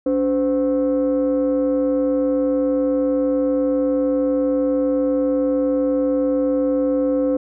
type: tone pair together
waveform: sine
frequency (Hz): 285.3 / 514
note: C#4 / C5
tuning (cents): +50 / -31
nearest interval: minor seventh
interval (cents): 1019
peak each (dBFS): -17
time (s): 0.06-7.37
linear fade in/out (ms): 5
effects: tanh soft clip ceiling -12 dBFS